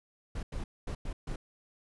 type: noise bursts at uneven times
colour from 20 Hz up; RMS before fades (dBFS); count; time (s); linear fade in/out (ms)
brown; -36; 5; 0.35-0.43 / 0.52-0.64 / 0.87-0.95 / 1.05-1.13 / 1.27-1.36; 5
effects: resampled to 24000 Hz